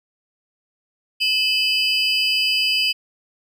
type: tone cluster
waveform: triangle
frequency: 2600 / 3010 / 4877 Hz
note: E7 / F#7 / D#8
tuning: -24 / +29 / -35 cents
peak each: -20 dBFS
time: 1.2-2.93 s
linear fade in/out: 20 ms
effects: none